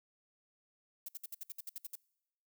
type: noise bursts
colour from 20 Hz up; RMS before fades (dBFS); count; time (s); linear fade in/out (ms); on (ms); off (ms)
violet; -43; 11; 1.06-1.956; 5; 26; 61
effects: noise-tail reverb RT60 0.9 s tail -25 dB re dry